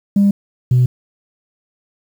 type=tone pair in turn; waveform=sine; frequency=200.5 / 125.25 Hz; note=G3 / B2; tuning=+39 / +25 cents; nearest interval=minor sixth; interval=814 cents; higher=first; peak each=-7 dBFS; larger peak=neither; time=0.16-0.31 / 0.71-0.86 s; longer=neither; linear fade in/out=5 ms; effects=tanh soft clip ceiling -6 dBFS + 7-bit